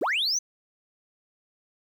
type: linear sweep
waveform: sine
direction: up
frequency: 200 to 6272 Hz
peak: -21 dBFS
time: 0.01-0.39 s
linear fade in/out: 10 ms
effects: tanh soft clip ceiling -21 dBFS + 9-bit